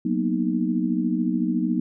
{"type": "chord", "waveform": "sine", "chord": "B major seventh", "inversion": "second", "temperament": "equal", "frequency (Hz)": [185, 233.1, 246.9, 311.1], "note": ["F#3", "A#3", "B3", "D#4"], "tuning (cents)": [0, 0, 0, 0], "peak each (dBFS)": -26, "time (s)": [0.05, 1.8], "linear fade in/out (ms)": 5, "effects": []}